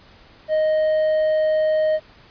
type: tone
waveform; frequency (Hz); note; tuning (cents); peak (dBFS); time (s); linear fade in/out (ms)
triangle; 622.3; D#5; 0; -14; 0.48-2; 50
effects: pink hiss -49 dBFS RMS until 2.3 s + resampled to 11025 Hz